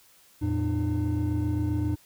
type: tone cluster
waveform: triangle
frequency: 85 / 112.5 / 301.7 Hz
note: F2 / A2 / D4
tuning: -46 / +39 / +47 cents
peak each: -26 dBFS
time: 0.41-1.96 s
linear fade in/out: 20 ms
effects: tanh soft clip ceiling -16 dBFS + white hiss -58 dBFS RMS until 2.05 s